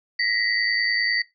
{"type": "tone cluster", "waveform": "sine", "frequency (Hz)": [1903, 2013, 4585], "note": ["A#6", "B6", "D8"], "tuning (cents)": [35, 33, -42], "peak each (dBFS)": -25, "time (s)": [0.19, 1.22], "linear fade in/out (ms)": 5, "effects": ["noise-tail reverb RT60 0.2 s tail -18 dB re dry"]}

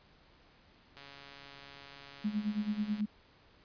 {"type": "click train", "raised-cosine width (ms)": 0.2, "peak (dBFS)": -33, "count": 286, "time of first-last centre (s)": [0.97, 3.006], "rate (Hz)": 140}
{"type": "tone with tremolo", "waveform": "sine", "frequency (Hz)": 210, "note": "G#3", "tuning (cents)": 19, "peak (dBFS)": -28, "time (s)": [2.24, 3.06], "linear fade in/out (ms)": 10, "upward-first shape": "sine", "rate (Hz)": 9.2, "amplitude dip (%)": 80}
{"effects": ["pink hiss -63 dBFS RMS until 3.64 s", "resampled to 11025 Hz"]}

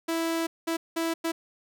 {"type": "tone bursts at uneven times", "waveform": "sawtooth", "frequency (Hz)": 329.6, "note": "E4", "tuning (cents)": 0, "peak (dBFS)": -22, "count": 4, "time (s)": [[0.08, 0.47], [0.67, 0.77], [0.96, 1.14], [1.24, 1.32]], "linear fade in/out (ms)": 10, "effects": []}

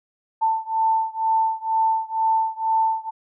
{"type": "beating tone pair", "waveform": "sine", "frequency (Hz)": [889, 891.1], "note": ["A5", "A5"], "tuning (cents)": [18, 22], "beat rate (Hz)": 2.1, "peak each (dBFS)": [-21, -22], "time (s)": [0.41, 3.11], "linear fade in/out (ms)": 20, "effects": []}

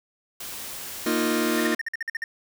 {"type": "noise", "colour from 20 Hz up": "white", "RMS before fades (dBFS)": -36, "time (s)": [0.4, 1.67], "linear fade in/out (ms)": 5}
{"type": "chord", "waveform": "sawtooth", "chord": "Bb suspended fourth", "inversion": "none", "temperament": "just", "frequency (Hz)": [233.1, 310.8, 349.6], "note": ["Bb3", "Eb4", "F4"], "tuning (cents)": [0, -2, 2], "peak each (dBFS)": -22, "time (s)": [1.06, 1.75], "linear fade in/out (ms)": 5}
{"type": "tone bursts", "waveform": "triangle", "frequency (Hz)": 1826, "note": "A#6", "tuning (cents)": -36, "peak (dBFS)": -24, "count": 10, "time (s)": [1.58, 2.24], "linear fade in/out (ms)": 2, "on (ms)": 21, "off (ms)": 50}
{"effects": []}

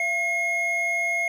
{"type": "tone pair together", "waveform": "triangle", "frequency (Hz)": [681, 2155], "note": ["F5", "C#7"], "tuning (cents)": [-44, -49], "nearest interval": "octave + minor sixth", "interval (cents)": 1995, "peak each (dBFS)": [-28, -21], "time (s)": [0, 1.28], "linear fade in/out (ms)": 2, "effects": []}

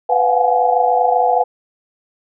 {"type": "tone cluster", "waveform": "sine", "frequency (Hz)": [498.5, 701, 726, 754, 841], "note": ["B4", "F5", "F#5", "F#5", "G#5"], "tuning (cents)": [16, 6, -33, 32, 22], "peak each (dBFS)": -18, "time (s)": [0.09, 1.44], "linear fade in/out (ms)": 10, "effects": []}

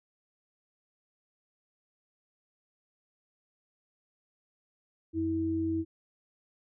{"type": "tone pair together", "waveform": "sine", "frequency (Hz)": [91, 324.3], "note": ["F#2", "E4"], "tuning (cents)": [-28, -28], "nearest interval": "octave + minor seventh", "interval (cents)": 2200, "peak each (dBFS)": [-36, -28], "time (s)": [5.13, 5.85], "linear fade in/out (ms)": 50, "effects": []}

